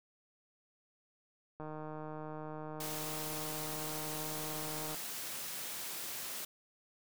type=click train; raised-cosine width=1 ms; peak=-31 dBFS; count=516; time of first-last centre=1.6-4.944 s; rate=154 Hz
type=high-pass noise; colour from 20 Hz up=white; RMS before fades=-42 dBFS; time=2.8-6.45 s; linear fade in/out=5 ms; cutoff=110 Hz; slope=12 dB/octave
effects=none